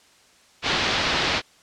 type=low-pass noise; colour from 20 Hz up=white; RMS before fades=-23 dBFS; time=0.62-1.42 s; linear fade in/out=50 ms; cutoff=4400 Hz; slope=24 dB/octave; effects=white hiss -55 dBFS RMS until 1.62 s + low-pass 7000 Hz 12 dB/octave